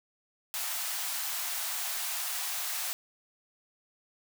white high-pass noise, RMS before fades -34 dBFS, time 0.54-2.93 s, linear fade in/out 0 ms, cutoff 630 Hz, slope 96 dB/octave, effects none

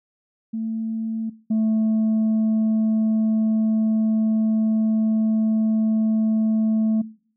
sine tone pair in turn, 223.1 / 219.4 Hz, A3 / A3, +24 / -5 cents, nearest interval unison, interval 29 cents, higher first, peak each -23 / -15 dBFS, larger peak second, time 0.53-1.3 / 1.5-7.02 s, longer second, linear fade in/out 10 ms, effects noise-tail reverb RT60 0.5 s tail -21 dB re dry + tanh soft clip ceiling -16 dBFS

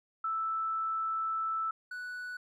sine / triangle tone pair in turn, 1318.5 / 1480 Hz, E6 / F#6, 0 / 0 cents, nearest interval major second, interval 200 cents, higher second, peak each -30 / -36 dBFS, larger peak first, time 0.24-1.71 / 1.91-2.37 s, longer first, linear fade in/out 5 ms, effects none

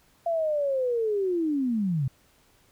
sine linear sweep, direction down, 685 to 124 Hz, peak -23 dBFS, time 0.26-2.08 s, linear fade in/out 5 ms, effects pink hiss -62 dBFS RMS until 2.71 s

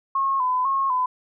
sine tone with vibrato, 1046.5 Hz, C6, in tune, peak -19 dBFS, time 0.15-1.06 s, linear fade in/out 5 ms, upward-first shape square, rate 2 Hz, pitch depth 64 cents each way, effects none

